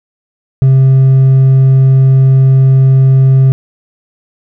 sine tone with hard clipping, 133 Hz, C3, 29 cents sharp, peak -4 dBFS, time 0.62-3.52 s, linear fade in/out 0 ms, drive 2 dB, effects none

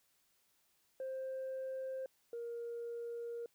sine tone pair in turn, 526 / 469.9 Hz, C5 / A#4, +9 / +14 cents, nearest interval major second, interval 195 cents, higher first, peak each -37 / -39 dBFS, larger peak first, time 1-2.06 / 2.33-3.46 s, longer second, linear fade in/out 2 ms, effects tanh soft clip ceiling -37 dBFS + white hiss -75 dBFS RMS until 3.54 s

